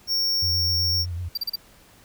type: tone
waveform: square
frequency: 5500 Hz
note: F8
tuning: 27 cents flat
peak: -21 dBFS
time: 0.07-1.06 s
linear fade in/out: 50 ms
type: tone with vibrato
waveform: sine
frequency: 87.31 Hz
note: F2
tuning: in tune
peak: -27 dBFS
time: 0.42-1.29 s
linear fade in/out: 10 ms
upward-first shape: sine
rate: 7.9 Hz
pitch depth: 64 cents each way
type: tone bursts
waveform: square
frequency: 4699 Hz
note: D8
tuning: in tune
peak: -24 dBFS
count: 4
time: 1.35-1.558 s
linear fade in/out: 5 ms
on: 25 ms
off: 36 ms
effects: pink hiss -53 dBFS RMS until 2.04 s